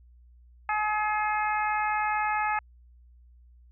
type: harmonic tone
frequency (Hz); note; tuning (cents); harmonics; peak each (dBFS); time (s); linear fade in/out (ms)
424.4; G#4; +38; 2 / 3 / 4 / 5 / 6; -27 / -31 / -33 / -35 / -37; 0.69-2.59; 2
effects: added 60 Hz sine -52 dBFS peak until 3.71 s